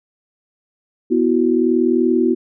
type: chord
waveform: sine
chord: B suspended fourth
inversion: none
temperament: equal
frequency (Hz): 246.9 / 329.6 / 370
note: B3 / E4 / F#4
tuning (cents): 0 / 0 / 0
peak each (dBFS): -17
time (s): 1.1-2.35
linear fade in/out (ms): 20
effects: none